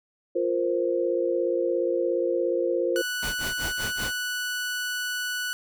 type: chord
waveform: sine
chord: F suspended fourth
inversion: none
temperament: equal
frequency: 349.2 / 466.2 / 523.3 Hz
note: F4 / Bb4 / C5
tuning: 0 / 0 / 0 cents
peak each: -26 / -28 / -26 dBFS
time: 0.35-3.02 s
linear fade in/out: 10 ms
type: tone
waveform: sawtooth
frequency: 1480 Hz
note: F#6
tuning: in tune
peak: -24 dBFS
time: 2.96-5.53 s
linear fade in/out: 0 ms
type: noise with tremolo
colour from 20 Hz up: pink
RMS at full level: -32 dBFS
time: 3.22-4.13 s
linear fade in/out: 10 ms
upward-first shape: sine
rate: 5.2 Hz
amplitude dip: 100%
effects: none